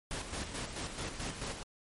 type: noise with tremolo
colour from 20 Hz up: pink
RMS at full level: -38 dBFS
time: 0.11-1.63 s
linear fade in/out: 0 ms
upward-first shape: square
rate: 4.6 Hz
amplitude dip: 50%
effects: MP3 48 kbps